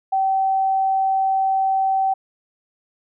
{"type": "tone", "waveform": "sine", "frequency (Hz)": 770, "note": "G5", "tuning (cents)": -31, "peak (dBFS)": -16, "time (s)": [0.12, 2.14], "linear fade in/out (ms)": 10, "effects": []}